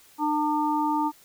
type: harmonic tone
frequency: 300 Hz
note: D4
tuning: 37 cents sharp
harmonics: 1 / 3 / 4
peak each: -26 / -24 / -33 dBFS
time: 0.18-1.12 s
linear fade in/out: 50 ms
effects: white hiss -55 dBFS RMS until 1.24 s